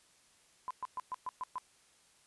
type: tone bursts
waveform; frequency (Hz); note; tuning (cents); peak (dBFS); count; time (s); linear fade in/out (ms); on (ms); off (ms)
sine; 1010; B5; +39; -35; 7; 0.68-1.582; 0; 26; 120
effects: white hiss -66 dBFS RMS until 2.26 s + resampled to 24000 Hz